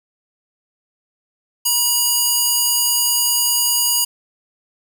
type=tone with high-pass filter; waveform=square; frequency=965 Hz; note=B5; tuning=40 cents flat; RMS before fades=-17 dBFS; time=1.65-4.05 s; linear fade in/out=10 ms; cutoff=5400 Hz; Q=0.53; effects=none